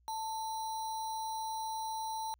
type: tone with sample-and-hold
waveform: sine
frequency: 884 Hz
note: A5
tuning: 8 cents sharp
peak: -35 dBFS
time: 0.08-2.34 s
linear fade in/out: 0 ms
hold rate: 4900 Hz
effects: added 60 Hz sine -65 dBFS peak until 2.39 s